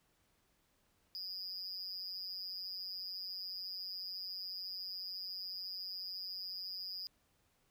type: tone with amplitude modulation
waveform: triangle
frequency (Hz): 4944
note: D#8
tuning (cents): -12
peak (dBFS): -36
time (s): 1.15-7.07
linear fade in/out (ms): 0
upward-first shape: sine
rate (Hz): 186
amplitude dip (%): 95
effects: pink hiss -75 dBFS RMS until 7.7 s